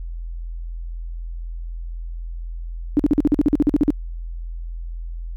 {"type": "tone bursts", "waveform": "sine", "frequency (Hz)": 293.6, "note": "D4", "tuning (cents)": 0, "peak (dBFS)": -11, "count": 14, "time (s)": [2.97, 3.904], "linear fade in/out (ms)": 0, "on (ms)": 24, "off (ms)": 46, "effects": ["added 42 Hz sine -27 dBFS peak until 5.36 s"]}